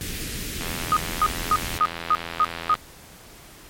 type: band-stop noise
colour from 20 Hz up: pink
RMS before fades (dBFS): -31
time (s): 0.01-1.78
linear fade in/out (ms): 0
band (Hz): 420 to 1700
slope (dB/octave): 24
type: click train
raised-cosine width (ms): 0.3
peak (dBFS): -14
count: 181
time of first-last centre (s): 0.61-2.753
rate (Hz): 84
type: tone bursts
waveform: sine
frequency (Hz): 1244.5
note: D#6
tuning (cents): 0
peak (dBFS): -15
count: 7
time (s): 0.92-2.742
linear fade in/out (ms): 0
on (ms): 46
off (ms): 250
effects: pink hiss -46 dBFS RMS until 3.69 s + MP3 64 kbps